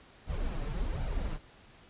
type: noise with flanger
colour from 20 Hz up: brown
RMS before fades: -33 dBFS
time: 0.26-1.39 s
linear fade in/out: 50 ms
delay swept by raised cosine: 1.3 to 6.9 ms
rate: 1.3 Hz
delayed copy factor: +0.6
effects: pink hiss -57 dBFS RMS until 1.89 s + resampled to 8000 Hz